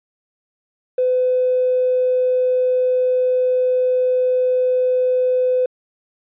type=tone; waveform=triangle; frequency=506 Hz; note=B4; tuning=42 cents sharp; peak=-10 dBFS; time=0.98-5.66 s; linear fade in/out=5 ms; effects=tanh soft clip ceiling -12 dBFS + resampled to 8000 Hz